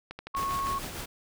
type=click train; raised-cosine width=0.3 ms; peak=-23 dBFS; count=8; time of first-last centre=0.11-0.67 s; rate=12.5 Hz
type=tone; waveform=sine; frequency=1100 Hz; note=C#6; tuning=14 cents flat; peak=-28 dBFS; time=0.34-0.79 s; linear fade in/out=10 ms
type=noise with tremolo; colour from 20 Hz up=pink; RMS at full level=-36 dBFS; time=0.36-1.06 s; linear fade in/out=10 ms; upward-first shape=triangle; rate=6.7 Hz; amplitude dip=45%
effects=none